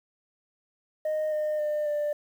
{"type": "tone with pitch steps", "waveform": "sine", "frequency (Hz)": [618, 609.1, 600.4, 591.8], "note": ["D#5", "D#5", "D5", "D5"], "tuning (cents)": [-12, -37, 38, 13], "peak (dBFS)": -23, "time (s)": [1.05, 2.13], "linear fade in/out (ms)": 5, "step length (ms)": 270, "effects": ["tanh soft clip ceiling -24 dBFS", "9-bit"]}